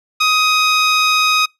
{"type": "tone", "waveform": "15% pulse", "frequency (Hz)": 1255, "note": "D#6", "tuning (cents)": 15, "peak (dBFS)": -5, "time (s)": [0.2, 1.46], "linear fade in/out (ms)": 10, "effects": ["noise-tail reverb RT60 0.2 s tail -25 dB re dry", "low-pass 8000 Hz 12 dB/octave"]}